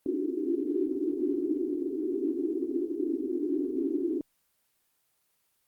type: band-pass noise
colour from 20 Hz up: white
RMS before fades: -30 dBFS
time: 0.06-4.21 s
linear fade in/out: 2 ms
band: 270 to 390 Hz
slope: 96 dB/octave
effects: white hiss -73 dBFS RMS until 5.67 s + Opus 24 kbps